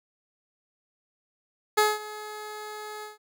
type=tone with ADSR envelope; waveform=15% pulse; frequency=424.5 Hz; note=G#4; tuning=38 cents sharp; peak=-11 dBFS; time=1.77-3.18 s; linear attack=13 ms; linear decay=200 ms; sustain=-19 dB; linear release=150 ms; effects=none